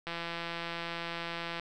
click train, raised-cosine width 0.3 ms, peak -21 dBFS, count 259, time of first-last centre 0.07-1.597 s, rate 169 Hz, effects none

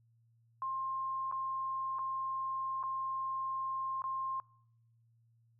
sine tone with dropouts, 1060 Hz, C6, 22 cents sharp, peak -34 dBFS, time 0.62-4.4 s, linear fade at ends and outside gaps 1 ms, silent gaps 1.314-1.323 / 1.986-1.991 / 2.829-2.836 / 4.02-4.04 s, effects noise-tail reverb RT60 0.8 s tail -26 dB re dry + added 115 Hz sine -66 dBFS peak until 5.59 s

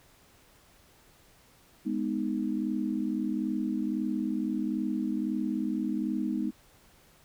sine chord, G# minor, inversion none, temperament just, 207.7 / 249.2 / 311.5 Hz, G#3 / B3 / D#4, 0 / +16 / +2 cents, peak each -32 dBFS, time 1.85-6.51 s, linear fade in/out 20 ms, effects pink hiss -60 dBFS RMS until 7.24 s

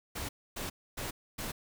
pink noise bursts, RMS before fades -38 dBFS, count 4, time 0.15-1.52 s, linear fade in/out 10 ms, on 140 ms, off 270 ms, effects none

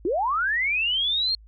sine linear sweep, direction up, 309.7 to 4294 Hz, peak -21 dBFS, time 0.05-1.35 s, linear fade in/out 2 ms, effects added 53 Hz sine -46 dBFS peak until 1.47 s

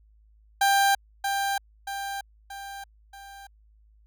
30% pulse tone with echo, 792 Hz, G5, 18 cents sharp, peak -16 dBFS, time 0.61-0.95 s, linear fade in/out 5 ms, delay 630 ms, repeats 4, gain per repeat -6 dB, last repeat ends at 3.47 s, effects added 53 Hz sine -55 dBFS peak until 4.06 s

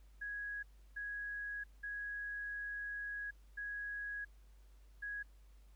sine tone bursts at uneven times, 1661.2 Hz, G#6, in tune, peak -40 dBFS, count 5, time 0.21-0.63 / 0.96-1.64 / 1.83-3.31 / 3.57-4.25 / 5.02-5.23 s, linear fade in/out 10 ms, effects added 50 Hz sine -58 dBFS peak until 5.75 s + pink hiss -74 dBFS RMS until 5.75 s

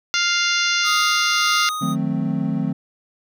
harmonic tone, 698.5 Hz, F5, in tune, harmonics 2 / 3 / 4 / 5 / 6 / 7 / 8 / 9, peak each -22 / -24 / -25 / -26 / -27 / -27 / -28 / -29 dBFS, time 0.14-1.69 s, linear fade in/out 0 ms
square tone with tremolo, 1244.5 Hz, D#6, in tune, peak -21 dBFS, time 0.83-1.96 s, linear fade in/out 50 ms, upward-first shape sine, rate 1.7 Hz, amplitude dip 45%
triangle chord, D# diminished seventh, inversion none, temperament equal with one note detuned, 155.56 / 181.92 / 220 / 261.6 Hz, D#3 / F#3 / A3 / C4, 0 / -29 / 0 / 0 cents, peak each -23 dBFS, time 1.81-2.73 s, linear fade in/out 10 ms
effects none

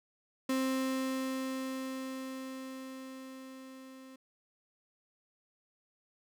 35% pulse tone with level ramp, 262.9 Hz, C4, 8 cents sharp, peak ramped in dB -27 to -48 dBFS, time 0.49-4.16 s, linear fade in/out 5 ms, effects none

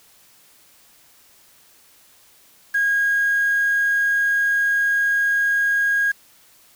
sine tone with quantisation, 1635 Hz, G#6, 28 cents flat, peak -16 dBFS, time 2.74-6.12 s, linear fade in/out 10 ms, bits 6, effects white hiss -53 dBFS RMS until 6.75 s

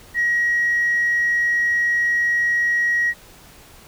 sine tone, 1900 Hz, A#6, 33 cents sharp, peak -15 dBFS, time 0.14-3.14 s, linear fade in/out 50 ms, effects tanh soft clip ceiling -12 dBFS + pink hiss -46 dBFS RMS until 3.87 s

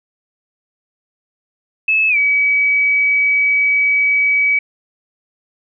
sine tone with pitch glide, 2600 to 2277 Hz, E7 to C#7, -24 to +46 cents, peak -11 dBFS, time 1.88-4.59 s, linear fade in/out 5 ms, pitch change -230 cents, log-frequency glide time 2.09-2.17 s, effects none

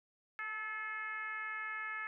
sine tone with frequency modulation, 1727 Hz, A6, 33 cents flat, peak -38 dBFS, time 0.39-2.07 s, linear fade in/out 0 ms, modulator 424 Hz, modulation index 1.2, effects none

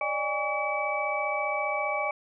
sine tone cluster, 569 / 604 / 816 / 1135 / 2295 Hz, C#5 / D5 / G#5 / C#6 / D7, +45 / +48 / -31 / +41 / -40 cents, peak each -38 / -32 / -32 / -33 / -31 dBFS, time 0.01-2.11 s, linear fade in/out 2 ms, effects none

